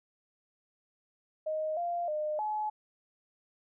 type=tone with pitch steps; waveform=sine; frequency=623 / 694 / 608 / 852 Hz; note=D#5 / F5 / D#5 / G#5; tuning=+2 / -11 / -40 / +44 cents; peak=-30 dBFS; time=1.46-2.7 s; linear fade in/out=10 ms; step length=310 ms; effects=none